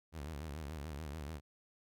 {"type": "tone with vibrato", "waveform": "sawtooth", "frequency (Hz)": 75.3, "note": "D2", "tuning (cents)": 44, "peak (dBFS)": -38, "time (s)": [0.12, 1.41], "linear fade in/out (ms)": 50, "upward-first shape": "sine", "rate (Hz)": 6.9, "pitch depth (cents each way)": 150, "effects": []}